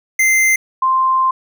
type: tone pair in turn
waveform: square / sine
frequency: 2080 / 1046.6 Hz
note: C7 / C6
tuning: -11 / 0 cents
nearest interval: octave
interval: 1189 cents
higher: first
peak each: -11 dBFS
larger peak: neither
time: 0.19-0.56 / 0.82-1.31 s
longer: second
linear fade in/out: 5 ms
effects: none